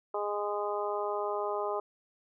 harmonic tone, 206.2 Hz, G#3, 12 cents flat, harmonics 2 / 3 / 4 / 5 / 6, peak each -34 / -36 / -37 / -38 / -39 dBFS, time 0.14-1.8 s, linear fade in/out 5 ms, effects none

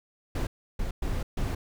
brown noise bursts at uneven times, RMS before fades -29 dBFS, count 4, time 0.35-0.47 / 0.79-0.91 / 1.02-1.23 / 1.37-1.55 s, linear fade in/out 5 ms, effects none

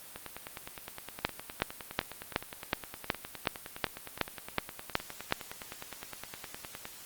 two click trains, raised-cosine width 0.3 ms, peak -23 / -9 dBFS, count 66 / 12, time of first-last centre 0.16-6.854 / 1.25-5.324 s, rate 9.71 / 2.7 Hz, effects white hiss -49 dBFS RMS until 7.05 s + Opus 32 kbps

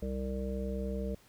harmonic tone, 65.41 Hz, C2, in tune, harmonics 1 / 3 / 5 / 7 / 9, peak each -36 / -37 / -47 / -40 / -43 dBFS, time 0.02-1.15 s, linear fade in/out 5 ms, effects pink hiss -62 dBFS RMS until 1.28 s

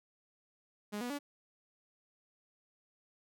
sawtooth tone with pitch steps, 207.7 / 244.2 / 287 Hz, G#3 / B3 / D4, 0 / -19 / -40 cents, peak -33 dBFS, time 0.92-1.19 s, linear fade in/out 20 ms, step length 90 ms, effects none

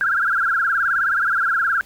sine tone with vibrato, 1480 Hz, F#6, in tune, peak -16 dBFS, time 0.01-1.81 s, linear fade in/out 0 ms, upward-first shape sine, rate 19 Hz, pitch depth 180 cents each way, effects pink hiss -48 dBFS RMS until 1.85 s

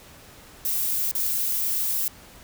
violet noise with dropouts, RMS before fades -25 dBFS, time 0.65-2.08 s, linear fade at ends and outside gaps 1 ms, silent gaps 1.113-1.151 s, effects pink hiss -48 dBFS RMS until 2.43 s

